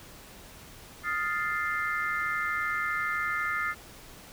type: chord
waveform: sine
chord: F dominant seventh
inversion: third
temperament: equal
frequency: 1244.5 / 1396.9 / 1760 / 2093 Hz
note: Eb6 / F6 / A6 / C7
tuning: 0 / 0 / 0 / 0 cents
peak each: -33 dBFS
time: 1.03-3.75 s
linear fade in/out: 50 ms
effects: pink hiss -49 dBFS RMS until 4.32 s